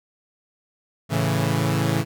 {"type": "chord", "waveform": "sawtooth", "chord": "A major", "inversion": "none", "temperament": "equal", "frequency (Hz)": [110, 138.59, 164.81], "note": ["A2", "C#3", "E3"], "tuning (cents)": [0, 0, 0], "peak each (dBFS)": -20, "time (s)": [1.09, 2.05], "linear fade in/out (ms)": 50, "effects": []}